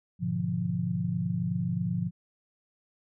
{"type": "chord", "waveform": "sine", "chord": "G# diminished seventh", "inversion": "none", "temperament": "equal", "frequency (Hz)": [103.83, 123.47, 146.83, 174.61], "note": ["G#2", "B2", "D3", "F3"], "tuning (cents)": [0, 0, 0, 0], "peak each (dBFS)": [-35, -34, -35, -29], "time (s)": [0.19, 2.11], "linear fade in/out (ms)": 50, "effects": []}